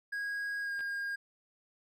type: tone with pitch glide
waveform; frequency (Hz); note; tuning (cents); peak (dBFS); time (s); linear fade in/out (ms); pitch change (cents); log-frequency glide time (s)
triangle; 1644 to 1619.5; G#6 to G#6; -18 to -44; -32; 0.12-1.16; 10; -26; 0.61-0.73
type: clicks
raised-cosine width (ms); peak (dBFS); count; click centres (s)
0.3; -35; 2; 0.793 / 0.807
effects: none